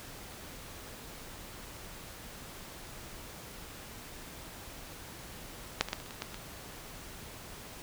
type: clicks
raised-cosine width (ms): 0.2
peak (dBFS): -7 / -20 / -14 / -27 / -30 / -26 / -17 / -23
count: 8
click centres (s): 5.81 / 5.886 / 5.931 / 6.001 / 6.062 / 6.108 / 6.221 / 6.344
effects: pink hiss -47 dBFS RMS until 7.82 s